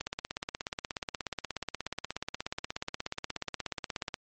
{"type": "click train", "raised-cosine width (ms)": 0.2, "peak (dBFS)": -16, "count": 70, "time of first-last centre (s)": [0.01, 4.142], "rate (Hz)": 16.7, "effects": ["MP3 32 kbps"]}